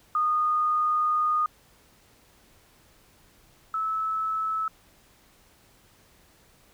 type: tone pair in turn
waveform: sine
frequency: 1230 / 1303.1 Hz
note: D#6 / E6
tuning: -20 / -20 cents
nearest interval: minor second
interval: 100 cents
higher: second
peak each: -21 / -25 dBFS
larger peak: first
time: 0.15-1.46 / 3.74-4.68 s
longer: first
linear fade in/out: 2 ms
effects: pink hiss -59 dBFS RMS until 6.73 s